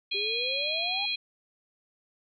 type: harmonic tone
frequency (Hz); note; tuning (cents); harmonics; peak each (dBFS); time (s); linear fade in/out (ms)
822; G#5; -18; 3 / 4 / 5; -32 / -32 / -32; 0.11-1.16; 10
type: exponential sweep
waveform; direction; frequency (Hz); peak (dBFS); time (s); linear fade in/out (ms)
sine; up; 390 to 827; -35; 0.14-1.06; 10
effects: none